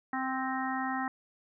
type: harmonic tone with a mistuned harmonic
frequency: 261.6 Hz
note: C4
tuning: in tune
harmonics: 1 / 3 / 4 / 5 / 6 / 7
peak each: -35 / -35 / -39 / -39 / -44 / -38 dBFS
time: 0.13-1.08 s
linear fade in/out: 2 ms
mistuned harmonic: 7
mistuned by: +27 cents
effects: none